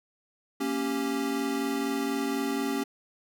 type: chord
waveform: square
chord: G diminished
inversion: first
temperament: equal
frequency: 233.1 / 277.2 / 392 Hz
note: Bb3 / Db4 / G4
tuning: 0 / 0 / 0 cents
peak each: -35 / -30 / -34 dBFS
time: 0.6-2.84 s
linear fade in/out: 10 ms
effects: none